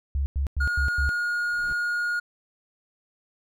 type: tone bursts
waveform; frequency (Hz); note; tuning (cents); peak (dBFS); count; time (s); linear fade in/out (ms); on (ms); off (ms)
sine; 69.3; C#2; 0; -22; 5; 0.15-1.092; 0; 110; 98
type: tone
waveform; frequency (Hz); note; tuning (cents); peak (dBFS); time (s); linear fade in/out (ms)
triangle; 1433; F6; +44; -22; 0.6-2.2; 10
type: noise with exponential growth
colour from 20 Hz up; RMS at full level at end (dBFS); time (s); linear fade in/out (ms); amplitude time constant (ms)
brown; -38; 1.28-1.73; 2; 96
effects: none